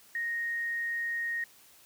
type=tone; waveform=sine; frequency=1864.7 Hz; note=A#6; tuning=in tune; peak=-30 dBFS; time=0.15-1.44 s; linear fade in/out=2 ms; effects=white hiss -58 dBFS RMS until 1.85 s + high-pass 60 Hz 12 dB/octave